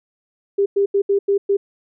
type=tone bursts at uneven times; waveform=sine; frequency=399.1 Hz; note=G4; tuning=31 cents sharp; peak=-13 dBFS; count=6; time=0.58-0.66 / 0.76-0.86 / 0.94-1.02 / 1.09-1.19 / 1.28-1.38 / 1.49-1.57 s; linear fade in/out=10 ms; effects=none

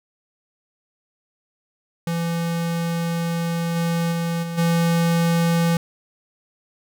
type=tone with level steps; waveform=square; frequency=168.3 Hz; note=E3; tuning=36 cents sharp; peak=-22 / -20 / -22 / -27 / -17 dBFS; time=2.07-5.77 s; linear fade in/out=2 ms; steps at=3.75 / 4.11 / 4.42 / 4.57 s; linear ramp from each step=20 ms; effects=none

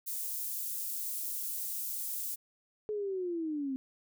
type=high-pass noise; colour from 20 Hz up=white; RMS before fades=-37 dBFS; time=0.06-2.36 s; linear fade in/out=20 ms; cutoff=9500 Hz; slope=12 dB/octave
type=linear sweep; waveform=sine; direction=down; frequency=430 to 258.4 Hz; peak=-32 dBFS; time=2.89-3.76 s; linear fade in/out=0 ms
effects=none

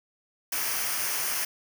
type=noise with comb filter; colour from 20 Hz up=white; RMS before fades=-29 dBFS; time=0.52-1.45 s; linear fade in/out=5 ms; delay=0.26 ms; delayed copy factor=-0.6; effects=none

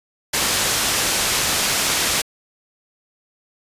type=low-pass noise; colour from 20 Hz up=white; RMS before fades=-20 dBFS; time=0.33-2.22 s; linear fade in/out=10 ms; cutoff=8200 Hz; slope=12 dB/octave; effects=resampled to 32000 Hz

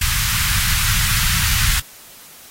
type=band-stop noise; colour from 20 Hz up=pink; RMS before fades=-18 dBFS; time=0.01-1.8 s; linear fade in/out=5 ms; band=140 to 1300 Hz; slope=24 dB/octave; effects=white hiss -42 dBFS RMS until 2.5 s + AAC 48 kbps

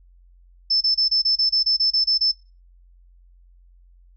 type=tone bursts; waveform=sine; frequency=5274 Hz; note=E8; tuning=in tune; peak=-16 dBFS; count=12; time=0.7-2.317 s; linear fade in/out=10 ms; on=110 ms; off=27 ms; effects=noise-tail reverb RT60 0.3 s tail -20 dB re dry + added 44 Hz sine -49 dBFS peak until 4.16 s

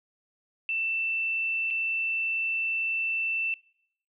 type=tone with dropouts; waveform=sine; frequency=2669 Hz; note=E7; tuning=21 cents sharp; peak=-26 dBFS; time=0.69-3.54 s; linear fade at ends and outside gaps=1 ms; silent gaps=1.704-1.708 s; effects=noise-tail reverb RT60 0.8 s tail -25 dB re dry

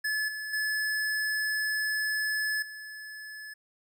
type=tone with level steps; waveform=square; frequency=1720 Hz; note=A6; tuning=40 cents flat; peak=-28 / -35 / -28 / -41 dBFS; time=0.04-3.54 s; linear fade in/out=10 ms; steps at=0.28 / 0.53 / 2.62 s; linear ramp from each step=5 ms; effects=none

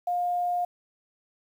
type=tone with quantisation; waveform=sine; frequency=709 Hz; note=F5; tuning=26 cents sharp; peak=-24 dBFS; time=0.07-0.65 s; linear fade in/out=5 ms; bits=9; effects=none

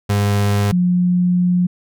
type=tone pair in turn; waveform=35% pulse / sine; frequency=101.8 / 178.66 Hz; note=G#2 / F3; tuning=-34 / +40 cents; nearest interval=minor seventh; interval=974 cents; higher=second; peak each=-12 dBFS; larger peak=neither; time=0.09-0.72 / 0.72-1.67 s; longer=second; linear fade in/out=10 ms; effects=none

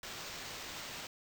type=noise with sample-and-hold; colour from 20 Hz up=blue; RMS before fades=-45 dBFS; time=0.03-1.07 s; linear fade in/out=2 ms; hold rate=11025 Hz; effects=none

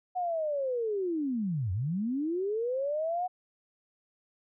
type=linear two-way sweep; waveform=sine; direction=down then up; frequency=740 to 86.4 to 740 Hz; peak=-28 dBFS; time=0.15-3.28 s; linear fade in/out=20 ms; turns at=1.72 s; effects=none

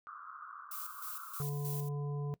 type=band-pass noise; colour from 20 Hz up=white; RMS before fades=-49 dBFS; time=0.07-1.42 s; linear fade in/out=0 ms; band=1100 to 1400 Hz; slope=96 dB/octave
type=noise with tremolo; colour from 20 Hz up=violet; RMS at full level=-43 dBFS; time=0.71-1.89 s; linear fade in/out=5 ms; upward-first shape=square; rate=3.2 Hz; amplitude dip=60%
type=harmonic tone; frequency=144.3 Hz; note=D3; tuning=30 cents flat; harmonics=1 / 3 / 5 / 7; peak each=-34 / -44 / -54 / -53 dBFS; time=1.4-2.34 s; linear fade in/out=0 ms
effects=noise-tail reverb RT60 0.1 s tail -20 dB re dry

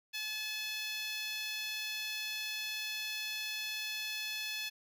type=tone with high-pass filter; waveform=10% pulse; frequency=861 Hz; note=A5; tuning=38 cents flat; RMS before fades=-39 dBFS; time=0.13-4.7 s; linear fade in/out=20 ms; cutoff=2400 Hz; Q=1.4; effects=none

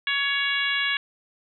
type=harmonic tone; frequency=560 Hz; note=C#5; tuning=18 cents sharp; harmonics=2 / 3 / 4 / 5 / 6 / 7; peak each=-35 / -26 / -28 / -29 / -29 / -36 dBFS; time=0.07-0.97 s; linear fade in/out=2 ms; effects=none

